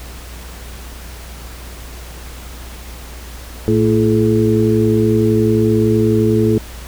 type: harmonic tone with a mistuned harmonic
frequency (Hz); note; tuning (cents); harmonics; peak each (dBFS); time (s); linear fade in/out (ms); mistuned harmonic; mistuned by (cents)
112.2; A2; +34; 1 / 2 / 3 / 4; -16 / -16 / -16 / -16; 3.68-6.58; 0; 4; -84
effects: added 60 Hz sine -31 dBFS peak until 6.87 s + pink hiss -36 dBFS RMS until 6.87 s